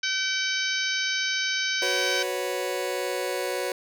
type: harmonic tone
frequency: 766 Hz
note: G5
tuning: 40 cents flat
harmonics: 2 / 3 / 4 / 5 / 6 / 7 / 8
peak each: -29 / -31 / -32 / -33 / -34 / -34 / -35 dBFS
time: 0.03-2.23 s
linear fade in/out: 5 ms
type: chord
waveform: sawtooth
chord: F# suspended fourth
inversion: none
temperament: just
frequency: 370 / 493.3 / 555 Hz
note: F#4 / B4 / C#5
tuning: 0 / -2 / +2 cents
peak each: -27 dBFS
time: 1.82-3.72 s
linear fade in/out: 2 ms
effects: none